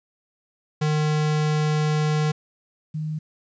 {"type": "tone pair in turn", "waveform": ["square", "sine"], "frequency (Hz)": [152.4, 154.97], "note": ["D#3", "D#3"], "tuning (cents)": [-36, -7], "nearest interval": "unison", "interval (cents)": 29, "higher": "second", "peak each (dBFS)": [-20, -25], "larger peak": "first", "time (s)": [[0.81, 2.32], [2.94, 3.19]], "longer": "first", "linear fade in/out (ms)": 10, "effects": ["resampled to 16000 Hz", "10-bit"]}